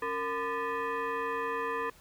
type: tone with frequency modulation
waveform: sine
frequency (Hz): 277.2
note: C#4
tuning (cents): 0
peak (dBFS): -30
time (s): 0.02-1.9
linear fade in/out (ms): 5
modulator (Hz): 737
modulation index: 2.1
effects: pink hiss -58 dBFS RMS until 2 s